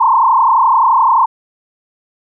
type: tone with frequency modulation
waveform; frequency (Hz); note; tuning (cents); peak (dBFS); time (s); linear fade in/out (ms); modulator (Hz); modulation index
sine; 985; B5; -5; -7; 0-1.26; 10; 31.6; 3.1
effects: none